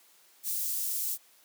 white high-pass noise, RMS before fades -32 dBFS, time 0.43-1.18 s, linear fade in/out 50 ms, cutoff 7700 Hz, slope 12 dB/octave, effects white hiss -61 dBFS RMS until 1.44 s + high-pass 300 Hz 12 dB/octave

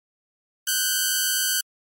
5% pulse tone pair together, 1480.7 / 1568 Hz, F#6 / G6, +1 / 0 cents, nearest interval minor second, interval 99 cents, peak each -12 dBFS, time 0.67-1.61 s, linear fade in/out 5 ms, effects MP3 64 kbps

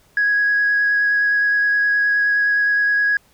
sine tone with vibrato, 1661.2 Hz, G#6, in tune, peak -13 dBFS, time 0.17-3.17 s, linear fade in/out 2 ms, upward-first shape sine, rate 9.6 Hz, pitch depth 9 cents each way, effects tanh soft clip ceiling -10 dBFS + pink hiss -56 dBFS RMS until 3.33 s

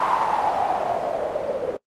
blue noise with low-pass filter sweep, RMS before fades -23 dBFS, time 0-1.77 s, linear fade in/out 5 ms, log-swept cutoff 1000 to 490 Hz, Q 6.3, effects noise-tail reverb RT60 0.1 s tail -22 dB re dry + Opus 24 kbps

